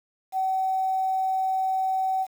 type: tone with quantisation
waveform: sine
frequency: 760 Hz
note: F#5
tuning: 46 cents sharp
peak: -22 dBFS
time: 0.32-2.27 s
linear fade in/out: 50 ms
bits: 8
effects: none